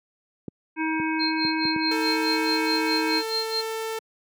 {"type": "clicks", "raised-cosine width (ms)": 3, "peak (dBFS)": -18, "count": 5, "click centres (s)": [0.482, 0.999, 1.45, 1.653, 1.762]}
{"type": "harmonic tone", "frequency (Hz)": 317.5, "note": "D#4", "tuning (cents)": 35, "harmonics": [1, 3, 5, 7, 8], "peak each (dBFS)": [-25, -30, -32, -33, -34], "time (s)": [0.76, 3.23], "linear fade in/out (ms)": 50}
{"type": "tone with tremolo", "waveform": "sine", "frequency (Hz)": 4186, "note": "C8", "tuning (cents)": 0, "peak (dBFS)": -23, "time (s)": [1.19, 3.62], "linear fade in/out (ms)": 20, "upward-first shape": "sine", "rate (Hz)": 4.7, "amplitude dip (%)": 95}
{"type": "tone", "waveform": "sawtooth", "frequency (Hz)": 445.3, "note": "A4", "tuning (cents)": 21, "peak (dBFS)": -24, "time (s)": [1.91, 3.99], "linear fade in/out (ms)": 5}
{"effects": ["high-pass 150 Hz 12 dB/octave"]}